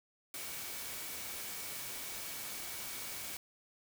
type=tone in noise; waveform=sine; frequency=2265 Hz; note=C#7; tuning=37 cents sharp; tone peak=-54 dBFS; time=0.34-3.37 s; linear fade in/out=2 ms; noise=white; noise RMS=-43 dBFS; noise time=0.34-3.37 s; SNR=-14 dB; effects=none